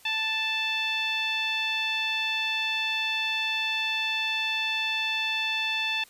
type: tone with low-pass filter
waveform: 10% pulse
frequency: 880 Hz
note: A5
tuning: in tune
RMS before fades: -28 dBFS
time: 0.05-6.04 s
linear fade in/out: 5 ms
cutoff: 3100 Hz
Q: 4.8
effects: white hiss -55 dBFS RMS until 6.09 s + resampled to 32000 Hz